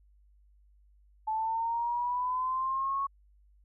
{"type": "linear sweep", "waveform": "sine", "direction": "up", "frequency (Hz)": [867, 1108.7], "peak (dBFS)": -28, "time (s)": [1.27, 3.07], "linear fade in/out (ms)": 10, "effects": ["added 50 Hz sine -59 dBFS peak until 3.64 s"]}